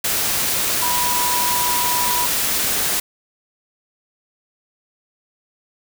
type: tone in noise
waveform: sine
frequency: 977 Hz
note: B5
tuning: 19 cents flat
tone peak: -21 dBFS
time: 0.82-2.26 s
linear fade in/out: 5 ms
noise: white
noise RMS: -20 dBFS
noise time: 0.04-3 s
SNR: -4 dB
effects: none